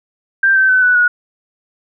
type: tone with pitch steps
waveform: sine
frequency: 1578 / 1546.4 / 1515.5 / 1485.1 / 1455.4 Hz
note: G6 / G6 / F#6 / F#6 / F#6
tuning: +11 / -24 / +41 / +6 / -29 cents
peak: -8 dBFS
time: 0.43-1.08 s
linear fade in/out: 5 ms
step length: 130 ms
effects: none